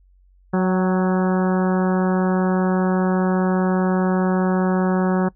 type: harmonic tone with a mistuned harmonic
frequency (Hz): 185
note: F#3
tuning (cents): 0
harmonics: 1 / 2 / 3 / 4 / 5 / 6 / 7 / 8 / 9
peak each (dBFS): -17 / -23 / -27 / -29 / -31 / -33 / -34 / -35 / -36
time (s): 0.53-5.29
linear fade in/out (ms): 10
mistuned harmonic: 4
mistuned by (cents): +33
effects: noise-tail reverb RT60 0.1 s tail -22 dB re dry + added 46 Hz sine -51 dBFS peak until 5.35 s